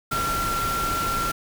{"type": "tone in noise", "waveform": "sine", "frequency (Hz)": 1366, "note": "F6", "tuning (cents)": -39, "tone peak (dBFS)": -24, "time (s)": [0.11, 1.32], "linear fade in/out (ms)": 10, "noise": "pink", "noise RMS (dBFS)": -29, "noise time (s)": [0.11, 1.32], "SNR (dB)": 2, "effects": []}